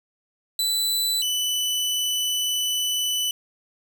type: tone pair in turn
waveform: sawtooth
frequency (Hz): 3986 / 2986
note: B7 / F#7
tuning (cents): +15 / +15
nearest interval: perfect fourth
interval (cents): 500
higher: first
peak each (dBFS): -18 / -19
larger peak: first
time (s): 0.59-1.22 / 1.22-3.31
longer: second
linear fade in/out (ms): 2
effects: none